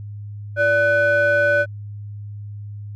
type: ring-modulated tone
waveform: triangle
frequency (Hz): 460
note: A#4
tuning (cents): -23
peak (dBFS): -9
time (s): 0.56-1.66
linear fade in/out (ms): 50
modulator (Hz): 1040
effects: added 103 Hz sine -30 dBFS peak until 2.95 s